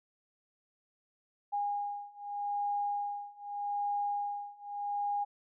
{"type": "beating tone pair", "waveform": "sine", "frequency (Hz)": [816, 816.82], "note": ["G#5", "G#5"], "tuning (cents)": [-31, -29], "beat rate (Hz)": 0.82, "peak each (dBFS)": [-36, -35], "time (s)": [1.52, 5.25], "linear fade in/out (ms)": 20, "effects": []}